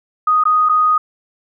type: tone with dropouts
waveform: sine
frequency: 1244.5 Hz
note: D#6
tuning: in tune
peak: -10 dBFS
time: 0.27-0.98 s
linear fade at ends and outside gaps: 5 ms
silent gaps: 0.438-0.453 / 0.689-0.694 s
effects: none